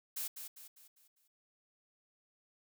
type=noise with echo; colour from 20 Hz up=blue; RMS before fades=-39 dBFS; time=0.16-0.28 s; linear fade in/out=10 ms; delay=200 ms; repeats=5; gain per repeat=-7 dB; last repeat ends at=1.28 s; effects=none